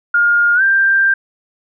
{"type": "tone with pitch glide", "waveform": "sine", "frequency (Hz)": [1417, 1581.4], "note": ["F6", "G6"], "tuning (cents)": [25, 15], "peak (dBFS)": -9, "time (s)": [0.14, 1.14], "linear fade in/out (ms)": 5, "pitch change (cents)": 190, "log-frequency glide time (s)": [0.55, 0.62], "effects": []}